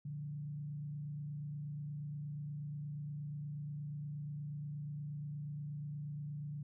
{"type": "tone with frequency modulation", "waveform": "sine", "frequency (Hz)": 146.83, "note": "D3", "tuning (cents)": 0, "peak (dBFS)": -40, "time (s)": [0.05, 6.63], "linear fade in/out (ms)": 5, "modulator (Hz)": 28.4, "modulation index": 0.45, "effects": []}